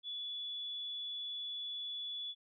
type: tone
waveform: sine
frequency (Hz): 3429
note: A7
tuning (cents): -45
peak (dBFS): -39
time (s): 0.03-2.35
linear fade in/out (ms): 50
effects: none